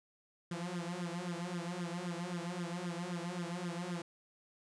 sawtooth tone with flanger, 174.61 Hz, F3, in tune, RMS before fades -40 dBFS, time 0.51-4.02 s, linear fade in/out 5 ms, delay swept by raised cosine 0.57 to 4.77 ms, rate 3.8 Hz, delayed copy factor +1, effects resampled to 22050 Hz + 12-bit

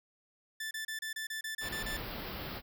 sawtooth tone bursts, 1760 Hz, A6, in tune, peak -33 dBFS, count 10, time 0.6-1.97 s, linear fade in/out 5 ms, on 110 ms, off 30 ms
pink band-stop noise, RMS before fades -41 dBFS, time 1.6-2.62 s, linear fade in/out 50 ms, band 5200 to 12000 Hz, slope 96 dB/octave
effects none

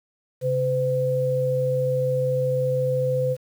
sine tone pair together, 134.9 / 509.3 Hz, C#3 / C5, -47 / -47 cents, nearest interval octave + major seventh, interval 2300 cents, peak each -25 / -21 dBFS, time 0.41-3.37 s, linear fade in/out 50 ms, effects 8-bit

